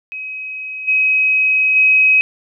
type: tone with level steps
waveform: sine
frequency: 2539 Hz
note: D#7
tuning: 34 cents sharp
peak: -24 / -11 / -8 dBFS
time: 0.12-2.21 s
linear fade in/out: 0 ms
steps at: 0.87 / 1.75 s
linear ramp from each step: 20 ms
effects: none